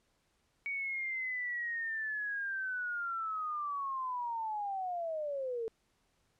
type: linear sweep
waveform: sine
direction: down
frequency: 2253 to 440 Hz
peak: -34 dBFS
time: 0.66-5.68 s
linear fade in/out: 0 ms
effects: pink hiss -75 dBFS RMS until 6.39 s + low-pass 10000 Hz 12 dB/octave